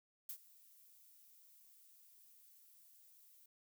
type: noise with ADSR envelope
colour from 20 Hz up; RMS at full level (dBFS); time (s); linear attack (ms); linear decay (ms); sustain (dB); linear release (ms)
violet; -44; 0.29-3.46; 4; 77; -21; 5
effects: none